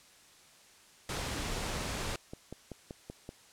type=noise; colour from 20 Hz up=pink; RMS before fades=-36 dBFS; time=1.09-2.16 s; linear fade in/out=2 ms
type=click train; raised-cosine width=2 ms; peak=-28 dBFS; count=10; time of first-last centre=1.57-3.291 s; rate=5.23 Hz
effects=white hiss -59 dBFS RMS until 3.52 s + low-pass 9000 Hz 12 dB/octave